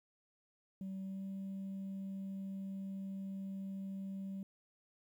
sine tone with pitch glide, 191.5 to 193.84 Hz, G3 to G3, -40 to -19 cents, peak -38 dBFS, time 0.81-4.43 s, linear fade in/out 2 ms, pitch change +21 cents, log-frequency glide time 1.02-1.25 s, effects tanh soft clip ceiling -39 dBFS + 12-bit

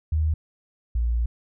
sine tone pair in turn, 78 / 58.43 Hz, D#2 / A#1, +5 / +5 cents, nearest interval perfect fourth, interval 500 cents, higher first, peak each -19 / -20 dBFS, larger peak first, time 0.12-0.34 / 0.95-1.26 s, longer second, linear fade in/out 5 ms, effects none

